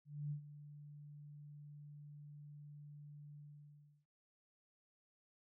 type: tone with ADSR envelope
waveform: sine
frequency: 146.83 Hz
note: D3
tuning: in tune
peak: -38 dBFS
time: 0.05-4.06 s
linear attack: 260 ms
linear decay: 98 ms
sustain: -14 dB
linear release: 690 ms
effects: none